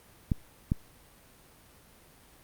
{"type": "clicks", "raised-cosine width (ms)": 5, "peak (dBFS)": -13, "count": 2, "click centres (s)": [0.318, 0.719], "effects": ["pink hiss -57 dBFS RMS until 2.43 s", "Opus 32 kbps"]}